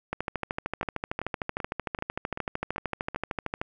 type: two click trains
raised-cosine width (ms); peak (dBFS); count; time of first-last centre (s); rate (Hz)
0.5; -14 / -18; 47 / 7; 0.13-3.615 / 0.83-3.147; 13.2 / 2.59
effects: none